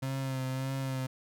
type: tone with vibrato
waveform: 35% pulse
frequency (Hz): 132.5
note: C3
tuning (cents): +22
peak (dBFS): -30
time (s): 0.02-1.07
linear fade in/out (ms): 10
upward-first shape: sine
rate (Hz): 1.7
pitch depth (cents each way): 30
effects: none